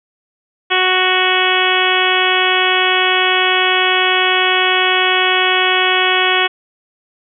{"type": "harmonic tone", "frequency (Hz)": 370, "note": "F#4", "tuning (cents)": 0, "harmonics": [1, 2, 3, 4, 5, 6, 7, 8, 9], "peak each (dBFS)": [-20, -20, -20, -20, -20, -20, -20, -20, -20], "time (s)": [0.7, 6.48], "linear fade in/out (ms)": 20, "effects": []}